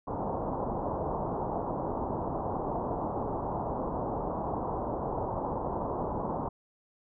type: low-pass noise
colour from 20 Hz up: white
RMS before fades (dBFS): -33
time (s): 0.07-6.49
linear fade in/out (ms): 10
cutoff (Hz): 1000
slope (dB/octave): 48
effects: none